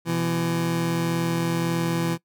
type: tone pair together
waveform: 25% pulse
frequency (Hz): 125.5 / 167.52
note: B2 / E3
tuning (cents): +28 / +28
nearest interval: perfect fourth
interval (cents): 500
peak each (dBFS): -27 / -19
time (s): 0.05-2.18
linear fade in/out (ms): 50
effects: noise-tail reverb RT60 0.1 s tail -21 dB re dry